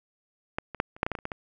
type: clicks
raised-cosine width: 0.5 ms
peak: -13 / -23 / -8 / -30 / -8 / -12 / -15 / -17 / -29 / -17 / -19 dBFS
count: 11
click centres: 0.585 / 0.747 / 0.801 / 0.965 / 1.031 / 1.065 / 1.117 / 1.152 / 1.188 / 1.254 / 1.318 s
effects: none